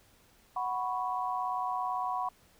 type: chord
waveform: sine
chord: F# suspended fourth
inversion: none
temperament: equal with one note detuned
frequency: 740 / 987.8 / 1105.5 Hz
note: F#5 / B5 / C#6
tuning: 0 / 0 / -5 cents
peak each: -34 / -34 / -36 dBFS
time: 0.56-2.29 s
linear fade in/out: 5 ms
effects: pink hiss -63 dBFS RMS until 2.59 s